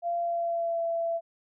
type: tone with pitch glide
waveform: sine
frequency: 688 to 670.3 Hz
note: F5 to E5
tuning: -26 to +29 cents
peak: -26 dBFS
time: 0.02-1.21 s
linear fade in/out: 50 ms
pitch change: -45 cents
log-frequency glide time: 0.18-0.82 s
effects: none